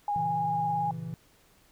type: tone with vibrato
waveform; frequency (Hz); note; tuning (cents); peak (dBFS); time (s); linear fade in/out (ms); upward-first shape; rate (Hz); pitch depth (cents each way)
sine; 822; G#5; -18; -26; 0.08-0.91; 2; sine; 18; 21
type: chord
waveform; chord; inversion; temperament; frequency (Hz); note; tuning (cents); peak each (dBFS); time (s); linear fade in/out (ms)
triangle; A# diminished; none; equal with one note detuned; 116.54 / 137.16 / 164.81; A#2 / C#3 / E3; 0 / -18 / 0; -40 / -39 / -34; 0.16-1.14; 0
effects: pink hiss -62 dBFS RMS until 1.71 s